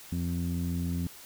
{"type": "tone with low-pass filter", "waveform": "sawtooth", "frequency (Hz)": 86.4, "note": "F2", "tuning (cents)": -18, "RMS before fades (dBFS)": -31, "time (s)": [0.12, 1.07], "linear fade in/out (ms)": 0, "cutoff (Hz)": 220, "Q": 4.4, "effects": ["white hiss -49 dBFS RMS until 1.25 s"]}